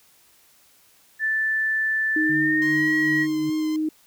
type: tone with pitch glide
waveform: sine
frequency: 1760 to 1908.2 Hz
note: A6 to A#6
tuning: 0 to +40 cents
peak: -20 dBFS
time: 1.19-3.27 s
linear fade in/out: 50 ms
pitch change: +140 cents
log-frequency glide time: 2.2-2.85 s
type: tone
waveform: sine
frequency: 311.1 Hz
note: D#4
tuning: in tune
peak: -21 dBFS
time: 2.16-3.89 s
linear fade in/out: 5 ms
type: tone with tremolo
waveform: sine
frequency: 149.1 Hz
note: D3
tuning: 27 cents sharp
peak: -30 dBFS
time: 2.29-3.5 s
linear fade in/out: 5 ms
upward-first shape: sine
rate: 2.6 Hz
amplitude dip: 70%
type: tone with vibrato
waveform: 10% pulse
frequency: 1046.5 Hz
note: C6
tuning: in tune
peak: -30 dBFS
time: 2.62-3.76 s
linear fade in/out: 0 ms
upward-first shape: triangle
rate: 3.5 Hz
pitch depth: 32 cents each way
effects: white hiss -57 dBFS RMS until 4.06 s